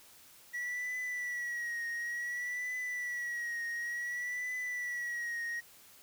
triangle tone with vibrato, 1933 Hz, B6, 38 cents flat, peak -33 dBFS, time 0.53-5.61 s, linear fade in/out 20 ms, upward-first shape triangle, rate 0.56 Hz, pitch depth 63 cents each way, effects white hiss -58 dBFS RMS until 6.02 s

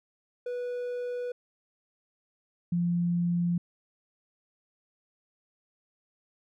triangle / sine tone pair in turn, 490.5 / 173.42 Hz, B4 / F3, -12 / -12 cents, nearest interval octave + tritone, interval 1800 cents, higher first, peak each -29 / -24 dBFS, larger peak second, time 0.46-1.32 / 2.72-3.58 s, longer neither, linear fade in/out 5 ms, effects none

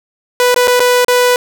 sawtooth tone with dropouts, 493.9 Hz, B4, in tune, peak -4 dBFS, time 0.4-1.36 s, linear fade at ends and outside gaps 1 ms, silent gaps 0.544-0.561 / 0.674-0.679 / 0.796-0.802 / 1.047-1.082 s, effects none

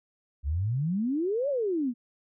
sine exponential two-way sweep, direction up then down, 65.3 to 589 to 227.7 Hz, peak -25 dBFS, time 0.43-1.94 s, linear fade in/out 50 ms, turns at 1.49 s, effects none

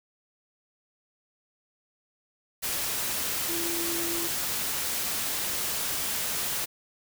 sine tone in noise, 338.2 Hz, E4, 44 cents sharp, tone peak -33 dBFS, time 3.48-4.28 s, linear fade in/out 20 ms, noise white, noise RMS -30 dBFS, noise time 2.62-6.66 s, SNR -6 dB, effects none

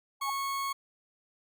sine tone with exponential growth, 830.6 Hz, G#5, in tune, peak -29 dBFS, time 0.2-0.3 s, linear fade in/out 5 ms, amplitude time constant 21 ms
40% pulse tone, 1100 Hz, C#6, 14 cents flat, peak -30 dBFS, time 0.21-0.73 s, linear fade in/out 10 ms
effects none

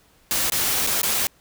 white noise with dropouts, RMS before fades -22 dBFS, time 0.31-1.27 s, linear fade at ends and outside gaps 0 ms, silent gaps 0.499-0.521 / 0.866-0.872 / 1.016-1.032 s, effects pink hiss -58 dBFS RMS until 1.4 s

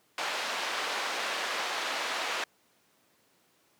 pink band-pass noise, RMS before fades -33 dBFS, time 0.18-2.44 s, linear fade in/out 2 ms, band 710 to 4300 Hz, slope 12 dB/octave, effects pink hiss -67 dBFS RMS until 3.79 s + high-pass 200 Hz 12 dB/octave

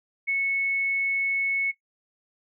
sine tone, 2203 Hz, C#7, 11 cents flat, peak -22 dBFS, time 0.27-1.72 s, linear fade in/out 20 ms, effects noise-tail reverb RT60 0.1 s tail -17 dB re dry

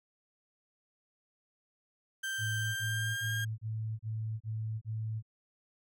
35% pulse tone with pitch glide, 1568 to 1613.9 Hz, G6 to G6, 0 to +50 cents, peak -32 dBFS, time 2.23-3.45 s, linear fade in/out 10 ms, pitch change +50 cents, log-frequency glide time 2.58-3.3 s
sine tone bursts, 110.1 Hz, A2, 2 cents sharp, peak -33 dBFS, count 7, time 2.38-5.226 s, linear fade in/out 50 ms, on 380 ms, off 31 ms
effects none

